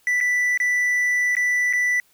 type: tone with dropouts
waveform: triangle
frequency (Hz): 1975.5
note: B6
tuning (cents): 0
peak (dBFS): -16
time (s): 0.07-2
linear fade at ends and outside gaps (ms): 1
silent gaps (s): 0.204-0.21 / 0.575-0.601 / 1.352-1.367 / 1.728-1.734
effects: white hiss -60 dBFS RMS until 2.13 s